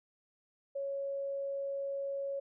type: tone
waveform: sine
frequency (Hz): 554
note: C#5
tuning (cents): -1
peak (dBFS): -34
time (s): 0.75-2.4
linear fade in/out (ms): 10
effects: none